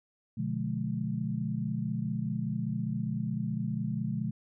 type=chord; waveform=sine; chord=B diminished seventh; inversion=none; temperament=just; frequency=123.47 / 148.16 / 177.8 / 213.4 Hz; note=B2 / D3 / F3 / Ab3; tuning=0 / +16 / +31 / +47 cents; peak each=-35 / -36 / -36 / -34 dBFS; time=0.37-4.31 s; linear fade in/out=10 ms; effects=none